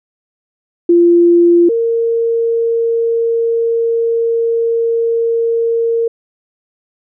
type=tone pair in turn; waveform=sine; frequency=344.6 / 461 Hz; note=F4 / A#4; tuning=-23 / -19 cents; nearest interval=perfect fourth; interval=504 cents; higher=second; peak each=-5 / -11 dBFS; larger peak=first; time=0.89-1.69 / 1.69-6.08 s; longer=second; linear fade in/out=5 ms; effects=none